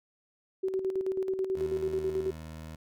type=tone with tremolo; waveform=sine; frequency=380 Hz; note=F#4; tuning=46 cents sharp; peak=-26 dBFS; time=0.63-2.31 s; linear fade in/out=10 ms; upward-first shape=square; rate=9.2 Hz; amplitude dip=55%
type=tone; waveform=20% pulse; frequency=79.3 Hz; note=D#2; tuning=33 cents sharp; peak=-36 dBFS; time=1.56-2.76 s; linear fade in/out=10 ms
effects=none